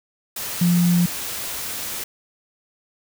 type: tone in noise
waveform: sine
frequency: 174.61 Hz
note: F3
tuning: in tune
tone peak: -14 dBFS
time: 0.61-1.06 s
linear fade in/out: 5 ms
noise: white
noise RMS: -29 dBFS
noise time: 0.36-2.04 s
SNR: +12 dB
effects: none